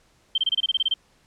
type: tone bursts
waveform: sine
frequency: 3136 Hz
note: G7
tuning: in tune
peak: -18 dBFS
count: 11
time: 0.35-0.94 s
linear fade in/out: 5 ms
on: 30 ms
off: 26 ms
effects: pink hiss -61 dBFS RMS until 1.26 s + low-pass 9000 Hz 12 dB/octave